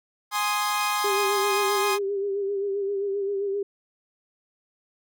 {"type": "chord", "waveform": "sawtooth", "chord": "Ab major", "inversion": "none", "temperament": "equal", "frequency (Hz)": [830.6, 1046.5, 1244.5], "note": ["Ab5", "C6", "Eb6"], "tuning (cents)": [0, 0, 0], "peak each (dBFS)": -24, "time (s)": [0.31, 1.99], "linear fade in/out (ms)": 50}
{"type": "tone with vibrato", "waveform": "sine", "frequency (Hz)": 398.3, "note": "G4", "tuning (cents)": 28, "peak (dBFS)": -24, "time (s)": [1.04, 3.63], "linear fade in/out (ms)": 5, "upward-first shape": "sine", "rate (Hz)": 7.6, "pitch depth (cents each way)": 43}
{"effects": []}